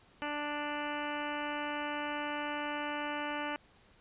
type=harmonic tone; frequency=294.4 Hz; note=D4; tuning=4 cents sharp; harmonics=1 / 2 / 3 / 4 / 5 / 6 / 7 / 8 / 9 / 10; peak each=-41 / -42 / -40 / -44 / -43 / -45 / -48 / -47 / -48 / -47 dBFS; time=0.22-3.56 s; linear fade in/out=0 ms; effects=pink hiss -63 dBFS RMS until 4 s + resampled to 8000 Hz